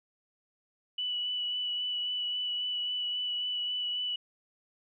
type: tone with vibrato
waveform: sine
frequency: 2960 Hz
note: F#7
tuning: in tune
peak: -30 dBFS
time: 0.98-4.16 s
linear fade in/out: 5 ms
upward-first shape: sine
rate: 3.7 Hz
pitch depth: 14 cents each way
effects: none